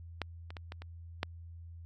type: clicks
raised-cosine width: 0.3 ms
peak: -17 / -29 / -27 / -26 / -30 / -15 dBFS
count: 6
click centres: 0.217 / 0.505 / 0.568 / 0.721 / 0.82 / 1.231 s
effects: added 84 Hz sine -45 dBFS peak until 1.85 s + MP3 64 kbps